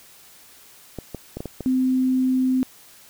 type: clicks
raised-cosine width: 2 ms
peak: -17 dBFS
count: 6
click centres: 0.987 / 1.147 / 1.37 / 1.405 / 1.457 / 1.607 s
type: tone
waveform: sine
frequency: 258.1 Hz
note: C4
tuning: 23 cents flat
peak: -17 dBFS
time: 1.66-2.63 s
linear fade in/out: 0 ms
effects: white hiss -49 dBFS RMS until 3.09 s